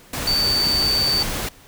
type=tone in noise; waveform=sine; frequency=4571 Hz; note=D8; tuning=48 cents flat; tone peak=-17 dBFS; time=0.27-1.23 s; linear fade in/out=5 ms; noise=pink; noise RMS=-26 dBFS; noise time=0.13-1.49 s; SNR=+6 dB; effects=pink hiss -48 dBFS RMS until 1.67 s